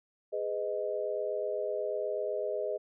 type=chord; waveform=sine; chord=G# minor; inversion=none; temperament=equal with one note detuned; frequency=415.3 / 503.4 / 622.3 Hz; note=G#4 / B4 / D#5; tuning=0 / +33 / 0 cents; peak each=-35 / -36 / -34 dBFS; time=0.32-2.78 s; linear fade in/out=20 ms; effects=none